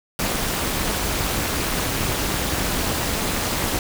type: noise with amplitude modulation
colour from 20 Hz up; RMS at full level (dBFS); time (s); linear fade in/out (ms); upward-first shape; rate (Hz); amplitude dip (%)
pink; -20; 0.19-3.79; 2; sine; 231; 75
effects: none